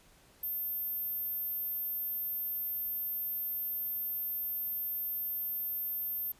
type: tone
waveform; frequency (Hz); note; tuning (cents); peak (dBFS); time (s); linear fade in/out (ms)
sine; 13290; G#9; 0; -32; 0.43-6.32; 5
effects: pink hiss -62 dBFS RMS until 6.39 s + resampled to 32000 Hz